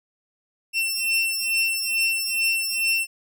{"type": "beating tone pair", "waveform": "sawtooth", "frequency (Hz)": [2700, 2702.3], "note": ["E7", "E7"], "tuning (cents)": [41, 42], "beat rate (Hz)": 2.3, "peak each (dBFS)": [-20, -22], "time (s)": [0.73, 3.07], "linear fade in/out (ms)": 50, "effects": []}